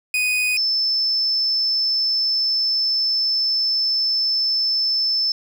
40% pulse / sine tone pair in turn, 2489 / 5274 Hz, D#7 / E8, 0 / 0 cents, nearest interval octave + minor second, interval 1300 cents, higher second, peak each -17 dBFS, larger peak neither, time 0.14-0.57 / 0.57-5.32 s, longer second, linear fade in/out 2 ms, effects 8-bit

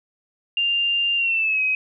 sine tone with pitch glide, 2794 to 2533 Hz, F7 to D#7, 0 to +30 cents, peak -18 dBFS, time 0.57-1.75 s, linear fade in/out 2 ms, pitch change -170 cents, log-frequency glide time 1.16-1.62 s, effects none

